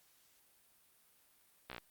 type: slowing click train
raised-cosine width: 0.3 ms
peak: -28 dBFS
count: 6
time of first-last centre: 1.7-1.781 s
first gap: 15 ms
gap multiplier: 1.04
effects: white hiss -69 dBFS RMS until 1.9 s + Opus 48 kbps

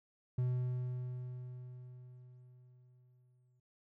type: tone with exponential decay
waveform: triangle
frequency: 125.1 Hz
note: B2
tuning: 23 cents sharp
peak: -28 dBFS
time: 0.38-3.6 s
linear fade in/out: 5 ms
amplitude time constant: 700 ms
effects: none

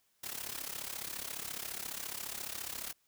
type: noise with amplitude modulation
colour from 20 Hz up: white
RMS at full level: -38 dBFS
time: 0.23-2.93 s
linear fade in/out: 10 ms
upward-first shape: sine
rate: 34.5 Hz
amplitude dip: 80%
effects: white hiss -74 dBFS RMS until 3.07 s

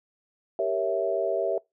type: chord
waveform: sine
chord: G diminished seventh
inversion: none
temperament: equal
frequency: 392 / 466.2 / 554.4 / 659.3 Hz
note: G4 / Bb4 / Db5 / Fb5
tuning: 0 / 0 / 0 / 0 cents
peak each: -30 / -31 / -30 / -26 dBFS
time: 0.59-1.58 s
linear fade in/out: 2 ms
effects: noise-tail reverb RT60 0.2 s tail -24 dB re dry

